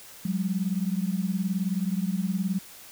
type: beating tone pair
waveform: sine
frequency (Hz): 181.8 / 200.8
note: F#3 / G3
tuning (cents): -30 / +42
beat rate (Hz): 19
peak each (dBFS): -27 / -28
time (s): 0.25-2.59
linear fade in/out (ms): 5
effects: white hiss -47 dBFS RMS until 2.91 s